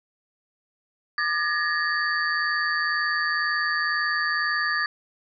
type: tone cluster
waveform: sine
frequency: 1196 / 1698 / 1860 / 4582 Hz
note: D6 / G#6 / A#6 / D8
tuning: +31 / +38 / -4 / -44 cents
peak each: -28 / -25 / -28 / -32 dBFS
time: 1.18-4.86 s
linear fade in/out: 2 ms
effects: none